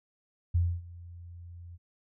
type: tone with ADSR envelope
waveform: sine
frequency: 86.5 Hz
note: F2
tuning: 16 cents flat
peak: -21 dBFS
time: 0.54-1.78 s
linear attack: 13 ms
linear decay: 260 ms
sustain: -22 dB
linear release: 34 ms
effects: none